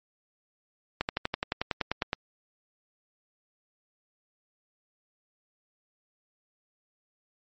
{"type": "slowing click train", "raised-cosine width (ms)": 0.3, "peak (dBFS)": -11, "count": 13, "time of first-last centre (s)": [1.01, 2.131], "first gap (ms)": 79, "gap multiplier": 1.03, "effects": ["MP3 32 kbps"]}